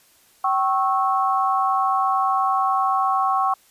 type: tone cluster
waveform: sine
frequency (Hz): 769 / 1098 / 1312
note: G5 / C#6 / E6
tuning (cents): -33 / -17 / -9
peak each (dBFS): -21 / -20 / -27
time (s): 0.44-3.54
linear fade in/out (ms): 5
effects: white hiss -56 dBFS RMS until 3.7 s + resampled to 32000 Hz